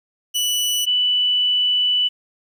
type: tone pair in turn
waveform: sawtooth / sine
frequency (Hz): 2960 / 2975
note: F#7 / F#7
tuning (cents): 0 / +9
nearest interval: unison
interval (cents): 9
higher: second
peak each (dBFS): -15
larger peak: neither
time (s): 0.34-0.86 / 0.86-2.09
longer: second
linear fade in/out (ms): 20
effects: 9-bit